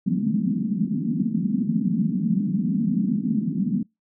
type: band-pass noise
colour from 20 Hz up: white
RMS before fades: -23 dBFS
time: 0.06-3.83 s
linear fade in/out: 5 ms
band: 170 to 240 Hz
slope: 48 dB/octave
effects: noise-tail reverb RT60 0.2 s tail -26 dB re dry